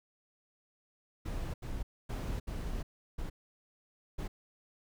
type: noise bursts at uneven times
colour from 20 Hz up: brown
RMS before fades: -37 dBFS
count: 6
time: 1.25-1.54 / 1.62-1.83 / 2.09-2.4 / 2.47-2.83 / 3.18-3.3 / 4.18-4.28 s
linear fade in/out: 10 ms
effects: none